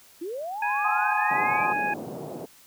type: linear sweep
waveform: sine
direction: up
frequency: 310 to 2392 Hz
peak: -30 dBFS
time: 0.21-1.66 s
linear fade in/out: 10 ms
type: harmonic tone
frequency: 830.6 Hz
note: G#5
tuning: in tune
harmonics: 1 / 2 / 3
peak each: -26 / -29 / -31 dBFS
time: 0.62-1.94 s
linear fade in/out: 5 ms
type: chord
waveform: sine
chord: F# diminished seventh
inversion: none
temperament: equal with one note detuned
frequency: 740 / 860.9 / 1046.5 / 1244.5 Hz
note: F#5 / A5 / C6 / Eb6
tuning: 0 / -38 / 0 / 0 cents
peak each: -34 / -29 / -30 / -31 dBFS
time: 0.84-1.73 s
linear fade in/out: 10 ms
type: band-pass noise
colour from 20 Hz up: white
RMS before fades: -36 dBFS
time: 1.3-2.46 s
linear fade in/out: 10 ms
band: 130 to 640 Hz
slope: 24 dB/octave
effects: white hiss -54 dBFS RMS until 2.66 s